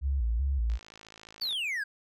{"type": "tone with vibrato", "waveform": "sine", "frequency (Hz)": 62.5, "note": "B1", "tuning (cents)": 21, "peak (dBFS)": -25, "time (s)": [0.01, 0.79], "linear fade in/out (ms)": 50, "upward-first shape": "square", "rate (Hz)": 2.6, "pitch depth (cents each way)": 160}
{"type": "click train", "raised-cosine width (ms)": 0.2, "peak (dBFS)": -31, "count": 46, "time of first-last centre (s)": [0.7, 1.527], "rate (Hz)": 54.4}
{"type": "exponential sweep", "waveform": "triangle", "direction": "down", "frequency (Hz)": [4699, 1568], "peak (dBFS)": -28, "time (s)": [1.41, 1.84], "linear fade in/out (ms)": 10}
{"effects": []}